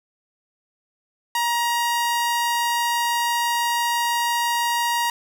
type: tone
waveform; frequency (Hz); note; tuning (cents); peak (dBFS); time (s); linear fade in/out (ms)
sawtooth; 946; A#5; +25; -16; 1.35-5.1; 2
effects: none